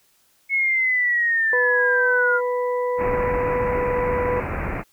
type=linear sweep; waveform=sine; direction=down; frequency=2197 to 1396.9 Hz; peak=-17 dBFS; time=0.49-2.41 s; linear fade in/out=50 ms
type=harmonic tone; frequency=493.9 Hz; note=B4; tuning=in tune; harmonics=1 / 2 / 4; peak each=-21 / -27 / -37 dBFS; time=1.53-4.4 s; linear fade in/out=2 ms
type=low-pass noise; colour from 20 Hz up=pink; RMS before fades=-27 dBFS; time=2.97-4.84 s; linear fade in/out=50 ms; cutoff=2500 Hz; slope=96 dB/octave
effects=white hiss -61 dBFS RMS until 4.92 s